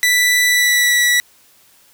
sawtooth tone with pitch glide, 1975.5 to 1949.4 Hz, B6 to B6, 0 to -23 cents, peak -8 dBFS, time 0.03-1.2 s, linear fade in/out 0 ms, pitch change -23 cents, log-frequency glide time 0.46-0.97 s, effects white hiss -51 dBFS RMS until 1.93 s

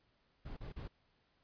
brown noise bursts, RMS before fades -45 dBFS, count 3, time 0.45-0.88 s, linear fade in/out 10 ms, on 120 ms, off 35 ms, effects pink hiss -75 dBFS RMS until 1.43 s + resampled to 11025 Hz

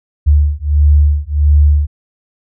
sine beating tone pair, 72.9 / 74.4 Hz, D2 / D2, -12 / +23 cents, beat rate 1.5 Hz, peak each -10 dBFS, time 0.26-1.87 s, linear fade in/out 20 ms, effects none

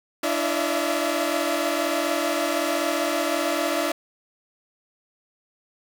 sawtooth tone cluster, 294.8 / 336.2 / 574 / 635 / 679 Hz, D4 / E4 / D5 / D#5 / F5, +7 / +34 / -40 / +35 / -49 cents, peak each -25 dBFS, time 0.23-3.92 s, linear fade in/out 5 ms, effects none

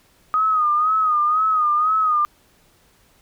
sine tone with vibrato, 1244.5 Hz, D#6, in tune, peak -15 dBFS, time 0.34-2.25 s, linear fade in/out 0 ms, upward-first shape sine, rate 2 Hz, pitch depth 70 cents each way, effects pink hiss -57 dBFS RMS until 3.21 s

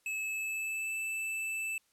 square tone with pitch glide, 2597 to 2639 Hz, E7 to E7, -26 to +1 cents, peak -34 dBFS, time 0.06-1.78 s, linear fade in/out 2 ms, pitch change +27 cents, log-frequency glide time 0.23-0.96 s, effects white hiss -72 dBFS RMS until 1.92 s + low-pass 12000 Hz 12 dB/octave

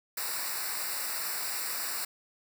white noise with comb filter, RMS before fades -34 dBFS, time 0.17-2.05 s, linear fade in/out 5 ms, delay 0.31 ms, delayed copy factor -1, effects none

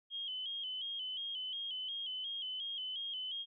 sine tone with vibrato, 3136 Hz, G7, in tune, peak -38 dBFS, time 0.1-3.46 s, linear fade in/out 50 ms, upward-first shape square, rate 2.8 Hz, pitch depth 60 cents each way, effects none

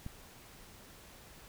click, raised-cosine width 5 ms, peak -28 dBFS, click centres 0.064 s, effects pink hiss -55 dBFS RMS until 1.48 s

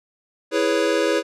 square chord, C# minor seventh, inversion first, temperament equal, 329.6 / 415.3 / 493.9 / 554.4 Hz, E4 / G#4 / B4 / C#5, 0 / 0 / 0 / 0 cents, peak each -24 dBFS, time 0.51-1.23 s, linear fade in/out 50 ms, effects low-pass 7000 Hz 12 dB/octave

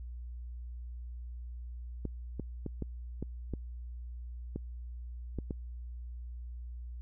clicks, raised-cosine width 3 ms, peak -23 dBFS, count 9, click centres 2.053 / 2.397 / 2.663 / 2.823 / 3.226 / 3.537 / 4.56 / 5.387 / 5.508 s, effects added 60 Hz sine -40 dBFS peak until 7.01 s

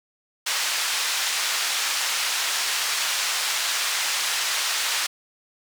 white band-pass noise, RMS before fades -25 dBFS, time 0.46-5.07 s, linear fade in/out 10 ms, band 1000 to 6100 Hz, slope 12 dB/octave, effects none

